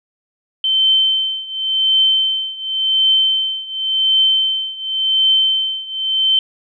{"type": "tone with tremolo", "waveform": "sine", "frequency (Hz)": 3092, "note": "G7", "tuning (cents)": -24, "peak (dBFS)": -9, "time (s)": [0.64, 6.39], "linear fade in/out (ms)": 2, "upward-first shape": "triangle", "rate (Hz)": 0.91, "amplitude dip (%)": 90, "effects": []}